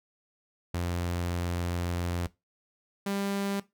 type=tone pair in turn; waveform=sawtooth; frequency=87.31 / 198.74 Hz; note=F2 / G3; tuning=0 / +24 cents; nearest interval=octave + major second; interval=1424 cents; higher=second; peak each=-25 dBFS; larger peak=neither; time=0.74-2.27 / 3.06-3.6 s; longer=first; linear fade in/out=5 ms; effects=noise-tail reverb RT60 0.2 s tail -18 dB re dry